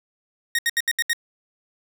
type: tone bursts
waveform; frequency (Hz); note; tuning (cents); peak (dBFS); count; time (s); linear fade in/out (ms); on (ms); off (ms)
sawtooth; 1864.7; A#6; 0; -15; 6; 0.55-1.132; 2; 37; 72
effects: none